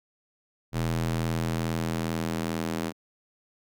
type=tone with high-pass filter sweep; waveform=square; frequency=41.17 Hz; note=E1; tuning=1 cent flat; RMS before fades=-29 dBFS; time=0.72-2.93 s; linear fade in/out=50 ms; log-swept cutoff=100 to 230 Hz; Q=1.3; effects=none